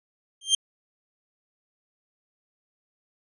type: tone with exponential growth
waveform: sawtooth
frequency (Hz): 3172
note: G7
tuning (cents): +20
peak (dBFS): -11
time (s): 0.41-0.55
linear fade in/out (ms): 5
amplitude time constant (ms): 30
effects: resampled to 24000 Hz